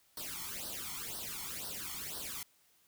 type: noise with flanger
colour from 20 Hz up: white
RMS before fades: -42 dBFS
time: 0.17-2.43 s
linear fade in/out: 2 ms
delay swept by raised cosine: 0.21 to 0.94 ms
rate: 2 Hz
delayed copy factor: +0.85
effects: white hiss -69 dBFS RMS until 2.87 s